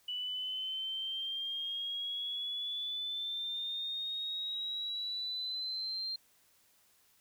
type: exponential sweep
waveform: sine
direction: up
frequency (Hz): 2960 to 4186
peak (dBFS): -35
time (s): 0.08-6.16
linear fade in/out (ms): 5
effects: white hiss -68 dBFS RMS until 7.2 s